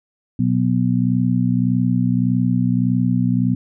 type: harmonic tone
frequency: 61.7 Hz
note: B1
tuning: 1 cent flat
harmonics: 2 / 3 / 4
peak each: -19 / -19 / -19 dBFS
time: 0.39-3.55 s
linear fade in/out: 5 ms
effects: none